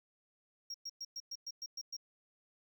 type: tone bursts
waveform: triangle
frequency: 5588 Hz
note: F8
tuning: in tune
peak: -39 dBFS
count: 9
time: 0.7-1.967 s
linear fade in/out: 5 ms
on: 43 ms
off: 110 ms
effects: none